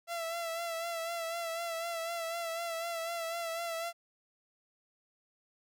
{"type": "tone with vibrato", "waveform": "sawtooth", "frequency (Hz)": 670, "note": "E5", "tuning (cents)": 28, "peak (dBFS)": -31, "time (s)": [0.07, 3.93], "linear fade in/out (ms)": 50, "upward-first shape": "sine", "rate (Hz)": 4, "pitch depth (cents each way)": 39, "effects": []}